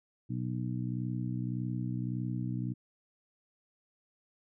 harmonic tone, 61.74 Hz, B1, in tune, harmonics 2 / 3 / 4 / 5, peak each -34 / -38 / -40 / -42 dBFS, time 0.29-2.74 s, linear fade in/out 20 ms, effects none

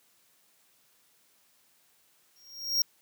square tone with exponential growth, 5588 Hz, F8, in tune, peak -21 dBFS, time 2.36-2.82 s, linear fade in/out 2 ms, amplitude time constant 100 ms, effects white hiss -66 dBFS RMS until 3.01 s + high-pass 100 Hz 12 dB/octave

